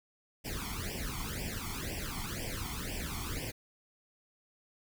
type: noise with flanger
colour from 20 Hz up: pink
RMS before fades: -38 dBFS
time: 0.44-3.52 s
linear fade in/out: 20 ms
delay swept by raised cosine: 0.37 to 0.93 ms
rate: 2 Hz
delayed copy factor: +1
effects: none